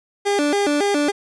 30% pulse tone with vibrato, 343.9 Hz, F4, 27 cents flat, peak -14 dBFS, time 0.25-1.12 s, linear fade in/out 20 ms, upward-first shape square, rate 3.6 Hz, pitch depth 280 cents each way, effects resampled to 22050 Hz + 9-bit

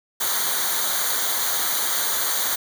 white noise with comb filter, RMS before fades -23 dBFS, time 0.2-2.56 s, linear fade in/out 10 ms, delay 0.38 ms, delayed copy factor -0.8, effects none

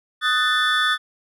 triangle tone cluster, 1249 / 1490 / 1772 / 3473 Hz, D#6 / F#6 / A6 / A7, +6 / +12 / +12 / -23 cents, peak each -21 dBFS, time 0.21-0.98 s, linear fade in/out 50 ms, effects none

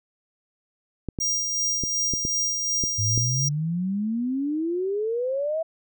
clicks, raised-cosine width 3 ms, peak -16 dBFS, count 7, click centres 1.087 / 1.188 / 1.837 / 2.137 / 2.251 / 2.838 / 3.177 s
square tone with tremolo, 5700 Hz, F8, 34 cents sharp, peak -22 dBFS, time 1.2-3.49 s, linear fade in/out 10 ms, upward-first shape sine, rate 2.7 Hz, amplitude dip 35%
sine exponential sweep, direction up, 100 to 660 Hz, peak -23 dBFS, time 2.98-5.63 s, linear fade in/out 10 ms
effects none

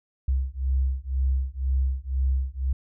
sine beating tone pair, 65 / 67 Hz, C2 / C2, -11 / +42 cents, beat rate 2 Hz, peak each -25 dBFS, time 0.28-2.73 s, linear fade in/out 5 ms, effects none

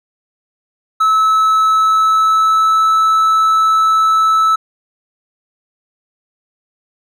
triangle tone with pitch glide, 1300 to 1308.3 Hz, E6 to E6, -24 to -13 cents, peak -7 dBFS, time 1-4.56 s, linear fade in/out 10 ms, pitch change +11 cents, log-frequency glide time 1.69-2.86 s, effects none

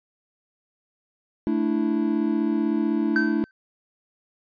triangle chord, A suspended fourth, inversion none, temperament equal, 220 / 293.7 / 329.6 Hz, A3 / D4 / E4, 0 / 0 / 0 cents, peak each -23 dBFS, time 1.47-3.44 s, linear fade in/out 0 ms
triangle tone with exponential decay, 1543 Hz, G6, 28 cents flat, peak -16 dBFS, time 3.16-3.51 s, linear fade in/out 1 ms, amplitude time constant 76 ms
effects resampled to 11025 Hz

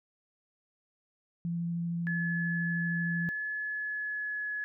sine tone with vibrato, 170.2 Hz, F3, 44 cents flat, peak -30 dBFS, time 1.45-3.29 s, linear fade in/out 0 ms, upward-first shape triangle, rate 13 Hz, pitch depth 10 cents each way
sine tone with pitch glide, 1712 to 1696.3 Hz, A6 to G#6, -48 to +36 cents, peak -32 dBFS, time 2.07-4.64 s, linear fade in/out 0 ms, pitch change -16 cents, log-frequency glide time 3.48-4.52 s
effects none

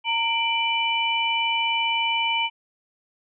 sine tone cluster, 918 / 2351 / 2986 Hz, A#5 / D7 / F#7, -27 / +1 / +15 cents, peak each -25 dBFS, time 0.04-2.5 s, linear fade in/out 50 ms, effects none

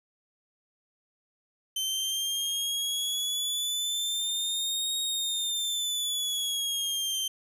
sawtooth linear two-way sweep, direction up then down, 3086 to 3751 to 3120 Hz, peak -25 dBFS, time 1.76-7.28 s, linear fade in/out 5 ms, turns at 4.99 s, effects resampled to 32000 Hz + 10-bit

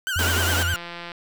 30% pulse tone with vibrato, 1488 Hz, F#6, 9 cents sharp, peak -21 dBFS, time 0.07-0.76 s, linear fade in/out 0 ms, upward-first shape triangle, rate 9.8 Hz, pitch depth 130 cents each way
sine tone, 86 Hz, F2, 26 cents flat, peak -23 dBFS, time 0.16-0.74 s, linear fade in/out 0 ms
pink high-pass noise, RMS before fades -26 dBFS, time 0.19-0.63 s, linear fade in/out 0 ms, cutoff 220 Hz, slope 24 dB/octave
click train, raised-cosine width 0.3 ms, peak -19 dBFS, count 109, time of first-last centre 0.49-1.118 s, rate 172 Hz
effects none

